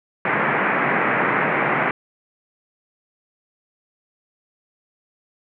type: band-pass noise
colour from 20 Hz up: white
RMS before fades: -20 dBFS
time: 0.25-1.91 s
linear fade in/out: 2 ms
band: 130 to 2200 Hz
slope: 48 dB/octave
effects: none